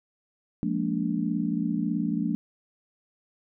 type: chord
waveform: sine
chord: Bb dominant seventh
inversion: second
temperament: just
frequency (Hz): 174.81 / 209.8 / 233.1 / 291.4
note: F3 / Ab3 / Bb3 / D4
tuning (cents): +2 / +18 / 0 / -13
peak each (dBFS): -30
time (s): 0.63-2.35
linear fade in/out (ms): 0
effects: none